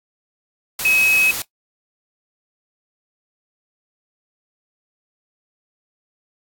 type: tone in noise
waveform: sine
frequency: 2554 Hz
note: D#7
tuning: 45 cents sharp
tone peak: -13 dBFS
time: 0.85-1.31 s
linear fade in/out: 2 ms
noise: white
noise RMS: -25 dBFS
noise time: 0.79-1.42 s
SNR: +9 dB
effects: noise-tail reverb RT60 0.1 s tail -19 dB re dry + AAC 64 kbps